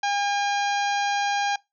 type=harmonic tone; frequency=809 Hz; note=G#5; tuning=46 cents flat; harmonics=1 / 2 / 3 / 4 / 5 / 6 / 7 / 8; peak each=-23 / -29 / -33 / -35 / -37 / -39 / -40 / -41 dBFS; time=0.03-1.56 s; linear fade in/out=5 ms; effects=noise-tail reverb RT60 0.2 s tail -23 dB re dry